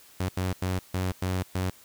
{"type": "tone bursts at uneven times", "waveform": "sawtooth", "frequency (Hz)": 92.5, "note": "F#2", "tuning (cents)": 0, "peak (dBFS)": -22, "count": 6, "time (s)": [[0.2, 0.29], [0.37, 0.53], [0.62, 0.79], [0.94, 1.12], [1.22, 1.43], [1.55, 1.7]], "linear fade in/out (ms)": 5, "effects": ["white hiss -54 dBFS RMS until 1.84 s"]}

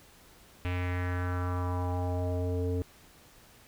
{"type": "tone with low-pass filter sweep", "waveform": "square", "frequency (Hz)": 89.6, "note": "F2", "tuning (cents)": 45, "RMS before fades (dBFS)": -31, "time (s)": [0.65, 2.82], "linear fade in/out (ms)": 0, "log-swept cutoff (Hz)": [2600, 400], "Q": 3.3, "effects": ["pink hiss -57 dBFS RMS until 3.67 s"]}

